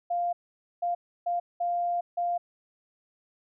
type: tone bursts at uneven times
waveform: sine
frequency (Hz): 698.5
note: F5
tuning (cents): 0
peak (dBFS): -25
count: 5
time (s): 0.1-0.33 / 0.82-0.95 / 1.26-1.4 / 1.6-2.01 / 2.17-2.38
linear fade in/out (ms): 10
effects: none